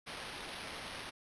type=noise with sample-and-hold; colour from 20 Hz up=violet; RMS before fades=-45 dBFS; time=0.06-1.11 s; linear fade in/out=20 ms; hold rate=7350 Hz; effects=resampled to 24000 Hz